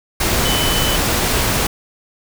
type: tone in noise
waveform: sine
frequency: 3014 Hz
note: F#7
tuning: 31 cents sharp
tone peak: -21 dBFS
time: 0.45-0.96 s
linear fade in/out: 5 ms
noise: pink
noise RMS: -17 dBFS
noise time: 0.2-1.67 s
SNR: -7 dB
effects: none